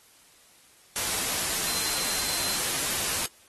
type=tone in noise; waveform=sine; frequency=4102 Hz; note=C8; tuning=35 cents flat; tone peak=-34 dBFS; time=1.67-2.56 s; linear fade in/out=0 ms; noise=white; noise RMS=-28 dBFS; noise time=0.96-3.26 s; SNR=-9 dB; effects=white hiss -57 dBFS RMS until 3.48 s + AAC 32 kbps